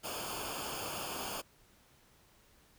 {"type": "noise with comb filter", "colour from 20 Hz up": "pink", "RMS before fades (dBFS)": -40, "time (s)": [0.03, 1.42], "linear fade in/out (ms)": 20, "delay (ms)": 0.51, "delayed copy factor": -0.8, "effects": ["pink hiss -65 dBFS RMS until 2.78 s"]}